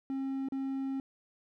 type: tone with dropouts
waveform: triangle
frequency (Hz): 269.1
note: C4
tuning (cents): +49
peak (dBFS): -30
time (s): 0.1-1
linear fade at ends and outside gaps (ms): 1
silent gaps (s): 0.486-0.522
effects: none